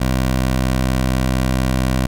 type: tone with vibrato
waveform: 15% pulse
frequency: 64.3 Hz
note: C2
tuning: 30 cents flat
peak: -9 dBFS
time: 0-2.07 s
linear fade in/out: 10 ms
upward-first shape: triangle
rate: 19 Hz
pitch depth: 10 cents each way
effects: none